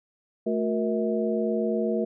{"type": "tone cluster", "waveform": "sine", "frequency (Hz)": [220.1, 363.7, 471.5, 644], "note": ["A3", "F#4", "A#4", "E5"], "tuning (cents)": [1, -30, 20, -41], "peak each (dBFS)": [-27, -29, -28, -31], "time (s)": [0.46, 2.05], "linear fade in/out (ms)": 10, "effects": []}